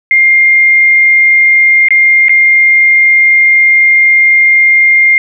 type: tone with dropouts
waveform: sine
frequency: 2114 Hz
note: C7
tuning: 17 cents sharp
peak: -3 dBFS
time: 0.11-5.18 s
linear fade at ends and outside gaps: 1 ms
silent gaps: 1.885-1.906 / 2.284-2.294 s
effects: none